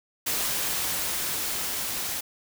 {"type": "noise with level ramp", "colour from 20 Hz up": "white", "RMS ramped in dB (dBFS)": [-27, -31], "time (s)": [0.26, 2.21], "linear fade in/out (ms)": 10, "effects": []}